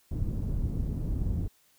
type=low-pass noise; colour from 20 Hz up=pink; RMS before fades=-30 dBFS; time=0.11-1.48 s; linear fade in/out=5 ms; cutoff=180 Hz; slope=12 dB/octave; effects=white hiss -65 dBFS RMS until 1.78 s